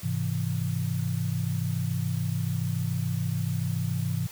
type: chord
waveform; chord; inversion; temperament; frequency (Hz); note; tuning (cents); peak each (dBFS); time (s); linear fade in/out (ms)
sine; Ab augmented; none; equal; 103.83 / 130.81 / 164.81; Ab2 / C3 / E3; 0 / 0 / 0; -30; 0.03-4.27; 10
effects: white hiss -45 dBFS RMS until 4.31 s